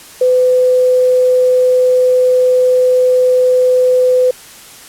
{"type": "tone with quantisation", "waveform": "sine", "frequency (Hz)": 505, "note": "B4", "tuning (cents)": 39, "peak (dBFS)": -7, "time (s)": [0.21, 4.31], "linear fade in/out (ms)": 5, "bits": 6, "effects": ["white hiss -36 dBFS RMS until 4.88 s", "low-pass 12000 Hz 12 dB/octave"]}